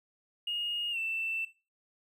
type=tone with pitch glide; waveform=triangle; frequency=2859 to 2668 Hz; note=F7 to E7; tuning=+40 to +20 cents; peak=-28 dBFS; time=0.47-1.45 s; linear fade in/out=5 ms; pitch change=-120 cents; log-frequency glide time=0.91-0.98 s; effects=noise-tail reverb RT60 0.3 s tail -19 dB re dry + tanh soft clip ceiling -28 dBFS